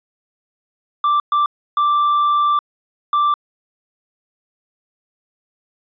triangle tone bursts at uneven times, 1174.7 Hz, D6, in tune, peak -11 dBFS, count 4, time 1.04-1.2 / 1.32-1.46 / 1.77-2.59 / 3.13-3.34 s, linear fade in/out 2 ms, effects resampled to 11025 Hz

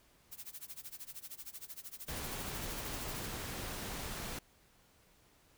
blue noise with tremolo, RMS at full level -45 dBFS, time 0.31-3.27 s, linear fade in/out 20 ms, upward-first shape sine, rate 13 Hz, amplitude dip 95%
pink noise, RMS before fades -42 dBFS, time 2.08-4.39 s, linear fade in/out 5 ms
clicks, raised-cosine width 3 ms, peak -37 dBFS, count 7, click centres 2.291 / 2.342 / 2.538 / 2.582 / 3.221 / 3.6 / 3.637 s
effects pink hiss -67 dBFS RMS until 5.57 s

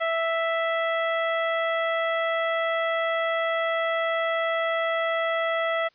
harmonic tone, 659.3 Hz, E5, in tune, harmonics 1 / 2 / 3 / 4 / 5, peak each -25 / -29 / -29 / -40 / -38 dBFS, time 0-5.89 s, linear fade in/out 20 ms, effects white hiss -64 dBFS RMS until 5.94 s + resampled to 11025 Hz

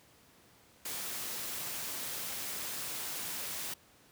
white noise, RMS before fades -39 dBFS, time 0.85-3.74 s, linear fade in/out 5 ms, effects pink hiss -62 dBFS RMS until 4.11 s + high-pass 80 Hz 12 dB/octave

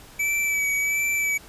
square tone with vibrato, 2300 Hz, D7, 37 cents flat, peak -22 dBFS, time 0.19-1.38 s, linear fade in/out 10 ms, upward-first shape sine, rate 1.4 Hz, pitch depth 26 cents each way, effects pink hiss -47 dBFS RMS until 1.48 s + resampled to 32000 Hz

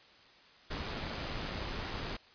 pink noise with amplitude modulation, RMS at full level -37 dBFS, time 0.7-2.17 s, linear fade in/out 10 ms, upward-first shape sine, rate 104 Hz, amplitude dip 30%, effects white hiss -59 dBFS RMS until 2.34 s + resampled to 11025 Hz

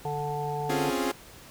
harmonic tone, 146.83 Hz, D3, in tune, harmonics 1 / 3 / 5 / 6, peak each -34 / -34 / -34 / -34 dBFS, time 0.05-0.9 s, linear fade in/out 2 ms
sawtooth chord, Db major seventh, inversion third, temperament equal, 261.6 / 277.2 / 349.2 / 415.3 Hz, C4 / Db4 / F4 / Ab4, 0 / 0 / 0 / 0 cents, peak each -28 dBFS, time 0.69-1.12 s, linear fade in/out 10 ms
effects pink hiss -49 dBFS RMS until 1.5 s

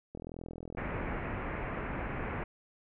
click train, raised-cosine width 2 ms, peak -29 dBFS, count 43, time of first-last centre 0.15-1.157 s, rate 41.7 Hz
pink low-pass noise, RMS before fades -37 dBFS, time 0.77-2.44 s, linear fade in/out 5 ms, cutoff 2400 Hz, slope 48 dB/octave
effects none

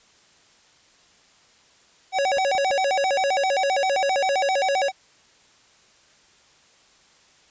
square tone with vibrato, 650 Hz, E5, 24 cents flat, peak -20 dBFS, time 2.12-4.92 s, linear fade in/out 50 ms, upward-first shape square, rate 7.6 Hz, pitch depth 270 cents each way
clicks, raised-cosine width 1 ms, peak -25 dBFS, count 3, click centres 2.372 / 2.551 / 2.706 s
effects white hiss -56 dBFS RMS until 7.5 s + resampled to 16000 Hz

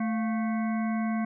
harmonic tone with a mistuned harmonic, 220 Hz, A3, in tune, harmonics 1 / 3 / 5 / 7 / 9 / 10, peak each -26 / -36 / -40 / -43 / -45 / -46 dBFS, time 0-1.25 s, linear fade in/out 5 ms, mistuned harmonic 3, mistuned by +100 cents, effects none

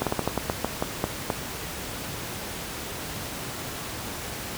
slowing click train, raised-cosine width 1 ms, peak -9 dBFS, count 11, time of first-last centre 0.02-1.302 s, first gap 47 ms, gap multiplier 1.21, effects pink hiss -34 dBFS RMS until 4.57 s + high-pass 60 Hz 12 dB/octave

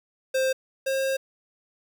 square tone pair in turn, 525 / 535.4 Hz, C5 / C5, +6 / +40 cents, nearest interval unison, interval 34 cents, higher second, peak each -22 / -24 dBFS, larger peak first, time 0.34-0.53 / 0.86-1.17 s, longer second, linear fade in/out 10 ms, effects 9-bit

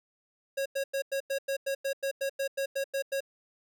square tone bursts, 547 Hz, C#5, 23 cents flat, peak -29 dBFS, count 15, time 0.57-3.206 s, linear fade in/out 10 ms, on 88 ms, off 94 ms, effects none

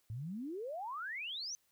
sine exponential sweep, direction up, 103.1 to 6250 Hz, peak -39 dBFS, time 0.1-1.55 s, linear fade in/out 0 ms, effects white hiss -75 dBFS RMS until 1.71 s

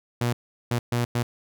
sawtooth tone bursts at uneven times, 120 Hz, B2, 49 cents flat, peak -18 dBFS, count 4, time 0.21-0.33 / 0.71-0.79 / 0.92-1.05 / 1.15-1.23 s, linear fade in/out 5 ms, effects none

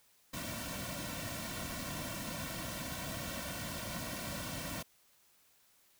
pink noise with comb filter, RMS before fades -41 dBFS, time 0.33-4.83 s, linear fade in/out 10 ms, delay 2.4 ms, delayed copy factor -1, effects white hiss -68 dBFS RMS until 5.99 s

